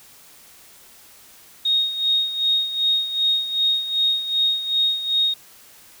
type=tone with tremolo; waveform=sine; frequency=3729 Hz; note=A#7; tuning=in tune; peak=-15 dBFS; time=1.65-5.34 s; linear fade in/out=5 ms; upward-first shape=sine; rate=2.6 Hz; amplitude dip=70%; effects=white hiss -48 dBFS RMS until 6 s